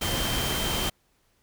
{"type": "tone in noise", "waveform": "sine", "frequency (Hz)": 3136, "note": "G7", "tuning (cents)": 0, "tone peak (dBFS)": -32, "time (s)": [0.01, 0.9], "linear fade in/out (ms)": 10, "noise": "pink", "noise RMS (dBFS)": -28, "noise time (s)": [0.01, 0.9], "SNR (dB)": -7, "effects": ["pink hiss -68 dBFS RMS until 1.42 s"]}